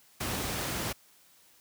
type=noise; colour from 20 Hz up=pink; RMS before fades=-33 dBFS; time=0.2-0.93 s; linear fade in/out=10 ms; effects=white hiss -61 dBFS RMS until 1.6 s + high-pass 60 Hz 12 dB/octave